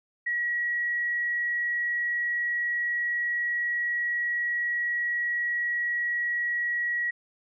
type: tone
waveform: sine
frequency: 1916 Hz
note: A#6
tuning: 47 cents sharp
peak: -25 dBFS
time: 0.26-7.11 s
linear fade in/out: 10 ms
effects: none